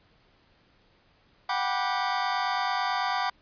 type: chord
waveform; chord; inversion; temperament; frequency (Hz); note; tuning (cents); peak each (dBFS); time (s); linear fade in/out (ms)
sawtooth; G major seventh; third; just; 735 / 784 / 980 / 1176; F#5 / G5 / B5 / D6; -12 / 0 / -14 / +2; -27; 1.49-3.3; 5
effects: pink hiss -63 dBFS RMS until 3.41 s + resampled to 11025 Hz